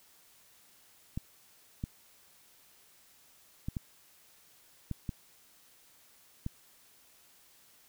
clicks, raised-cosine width 5 ms, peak -22 dBFS, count 7, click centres 1.175 / 1.839 / 3.685 / 3.768 / 4.913 / 5.092 / 6.464 s, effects white hiss -62 dBFS RMS until 7.88 s

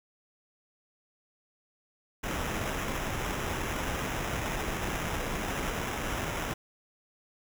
pink noise with sample-and-hold, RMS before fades -33 dBFS, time 2.23-6.54 s, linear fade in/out 10 ms, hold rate 4410 Hz, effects none

